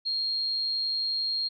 sine tone, 4237 Hz, C8, 21 cents sharp, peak -26 dBFS, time 0.05-1.49 s, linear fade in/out 20 ms, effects none

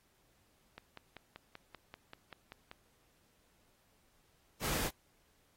click train, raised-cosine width 0.3 ms, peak -31 dBFS, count 11, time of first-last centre 0.78-2.714 s, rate 5.17 Hz
pink noise, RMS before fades -36 dBFS, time 4.6-4.91 s, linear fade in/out 50 ms
effects pink hiss -72 dBFS RMS until 5.56 s + AAC 48 kbps

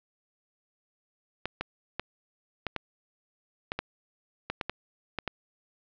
clicks, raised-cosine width 0.3 ms, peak -14 dBFS, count 12, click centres 1.456 / 1.61 / 1.996 / 2.667 / 2.763 / 3.719 / 3.79 / 4.5 / 4.612 / 4.696 / 5.187 / 5.277 s, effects low-pass 4000 Hz 12 dB/octave

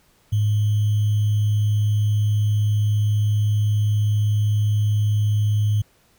sine tone with sample-and-hold, 105.1 Hz, G#2, 21 cents sharp, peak -16 dBFS, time 0.32-5.82 s, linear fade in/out 10 ms, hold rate 3150 Hz, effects pink hiss -59 dBFS RMS until 6.18 s

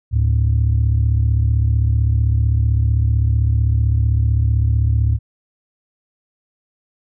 sine tone pair together, 73.42 / 109.09 Hz, D2 / A2, 0 / -14 cents, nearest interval perfect fifth, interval 686 cents, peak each -14 dBFS, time 0.11-5.19 s, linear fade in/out 50 ms, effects tanh soft clip ceiling -8 dBFS

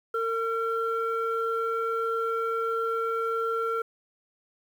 sine tone pair together, 455.1 / 1363.8 Hz, A#4 / F6, -42 / -42 cents, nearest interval octave + perfect fifth, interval 1900 cents, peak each -27 dBFS, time 0.14-3.82 s, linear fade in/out 5 ms, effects tanh soft clip ceiling -20 dBFS + 9-bit

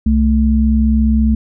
sine tone pair together, 65.41 / 220 Hz, C2 / A3, 0 / 0 cents, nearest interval octave + major sixth, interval 2100 cents, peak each -12 dBFS, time 0.06-1.35 s, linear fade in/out 5 ms, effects none

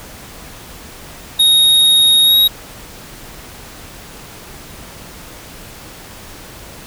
square tone with pitch glide, 3747 to 3795 Hz, A#7 to A#7, +8 to +30 cents, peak -8 dBFS, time 1.39-2.48 s, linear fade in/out 10 ms, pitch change +22 cents, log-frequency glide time 2.24-2.36 s, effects pink hiss -35 dBFS RMS until 6.86 s

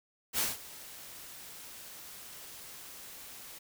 white noise with ADSR envelope, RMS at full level -29 dBFS, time 0.33-3.59 s, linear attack 58 ms, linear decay 180 ms, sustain -19 dB, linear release 13 ms, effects none

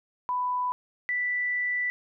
sine tone pair in turn, 994 / 1974.3 Hz, B5 / B6, +11 / -1 cents, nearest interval octave, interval 1188 cents, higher second, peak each -25 dBFS, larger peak neither, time 0.29-0.72 / 1.09-1.9 s, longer second, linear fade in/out 0 ms, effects none

